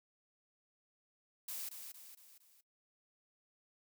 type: noise with echo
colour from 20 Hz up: blue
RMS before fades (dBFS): -43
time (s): 1.48-1.69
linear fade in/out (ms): 5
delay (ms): 230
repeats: 4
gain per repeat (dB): -6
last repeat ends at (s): 2.61
effects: noise-tail reverb RT60 0.1 s tail -18 dB re dry